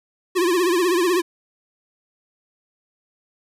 square tone with vibrato, 354.5 Hz, F4, 26 cents sharp, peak -17 dBFS, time 0.35-1.22 s, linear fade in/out 20 ms, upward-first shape triangle, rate 16 Hz, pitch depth 130 cents each way, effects resampled to 32000 Hz + 9-bit

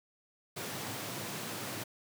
pink high-pass noise, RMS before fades -40 dBFS, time 0.56-1.84 s, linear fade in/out 10 ms, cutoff 100 Hz, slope 96 dB/octave, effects none

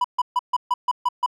triangle tone bursts, 987.8 Hz, B5, in tune, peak -15 dBFS, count 8, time 0.01-1.262 s, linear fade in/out 5 ms, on 34 ms, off 140 ms, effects none

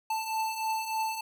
square beating tone pair, 880 / 883.3 Hz, A5 / A5, 0 / +6 cents, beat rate 3.3 Hz, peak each -37 / -31 dBFS, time 0.1-1.21 s, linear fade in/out 5 ms, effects none

